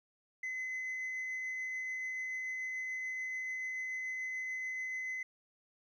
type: tone with tremolo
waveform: sine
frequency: 2036 Hz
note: C7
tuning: 48 cents flat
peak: -33 dBFS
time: 0.43-5.23 s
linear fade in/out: 5 ms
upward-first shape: triangle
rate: 6.9 Hz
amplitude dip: 25%
effects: tanh soft clip ceiling -35 dBFS + 12-bit